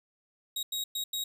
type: tone bursts at uneven times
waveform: sawtooth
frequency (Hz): 3797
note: A#7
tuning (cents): +31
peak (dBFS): -28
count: 4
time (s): 0.56-0.63 / 0.72-0.84 / 0.95-1.04 / 1.13-1.24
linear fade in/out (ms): 5
effects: none